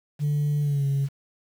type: tone with pitch glide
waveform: sine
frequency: 147 to 138.75 Hz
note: D3 to C#3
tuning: +2 to +2 cents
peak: -19 dBFS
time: 0.19-1.09 s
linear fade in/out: 50 ms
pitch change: -100 cents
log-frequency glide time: 0.61-0.85 s
effects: tanh soft clip ceiling -19 dBFS + 8-bit